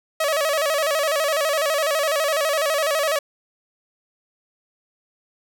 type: tone with vibrato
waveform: sawtooth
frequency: 602 Hz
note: D5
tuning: 43 cents sharp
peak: -15 dBFS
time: 0.2-3.19 s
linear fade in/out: 5 ms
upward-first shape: square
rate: 12 Hz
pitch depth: 100 cents each way
effects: none